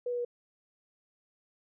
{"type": "tone with pitch steps", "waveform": "sine", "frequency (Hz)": [489.3, 485.6, 482], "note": ["B4", "B4", "B4"], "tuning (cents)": [-16, -29, -42], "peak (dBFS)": -30, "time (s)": [0.06, 0.249], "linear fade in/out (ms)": 5, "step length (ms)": 63, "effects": []}